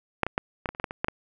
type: clicks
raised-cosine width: 0.5 ms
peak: -6 / -13 / -9 / -13 / -15 / -30 / -16 / -11 / -19 / -9 / -11 dBFS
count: 11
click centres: 0.233 / 0.266 / 0.379 / 0.658 / 0.69 / 0.749 / 0.799 / 0.842 / 0.909 / 1.045 / 1.084 s
effects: none